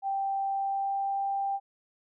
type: tone with pitch glide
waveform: sine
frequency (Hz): 784 to 789.9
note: G5 to G5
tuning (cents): 0 to +13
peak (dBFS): -27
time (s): 0.02-1.6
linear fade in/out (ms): 50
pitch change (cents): +13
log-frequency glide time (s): 0.44-1.25
effects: none